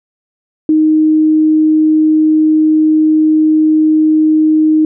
sine tone, 311.1 Hz, D#4, in tune, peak -6 dBFS, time 0.69-4.85 s, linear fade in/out 2 ms, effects none

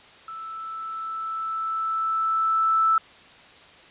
sine tone with level ramp, 1318.5 Hz, E6, in tune, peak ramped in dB -34 to -16 dBFS, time 0.28-2.98 s, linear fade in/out 2 ms, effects white hiss -49 dBFS RMS until 3.9 s + resampled to 8000 Hz

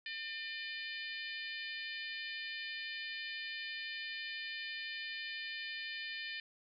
harmonic tone, 601 Hz, D5, 40 cents sharp, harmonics 3 / 4 / 5 / 6 / 7 / 8, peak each -44 / -46 / -48 / -50 / -51 / -52 dBFS, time 0.06-6.4 s, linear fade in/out 2 ms, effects none

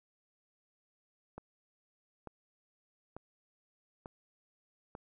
click train, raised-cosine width 1 ms, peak -30 dBFS, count 5, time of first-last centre 1.38-4.951 s, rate 1.12 Hz, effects none

